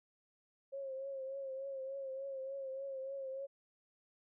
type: tone with vibrato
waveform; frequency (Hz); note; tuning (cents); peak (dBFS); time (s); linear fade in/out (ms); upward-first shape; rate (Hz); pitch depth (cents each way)
sine; 539; C#5; -49; -40; 0.72-3.47; 20; triangle; 3.4; 51
effects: none